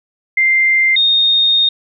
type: tone pair in turn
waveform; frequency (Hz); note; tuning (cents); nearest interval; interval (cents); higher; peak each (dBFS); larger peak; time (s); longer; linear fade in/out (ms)
sine; 2093 / 3692; C7 / A#7; 0 / -17; minor seventh; 983; second; -9; neither; 0.37-0.96 / 0.96-1.69; second; 5
effects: none